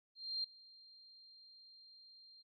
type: tone with ADSR envelope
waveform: sine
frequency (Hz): 4186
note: C8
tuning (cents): 0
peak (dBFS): -35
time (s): 0.15-2.43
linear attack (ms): 290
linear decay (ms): 5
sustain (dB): -23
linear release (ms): 24
effects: none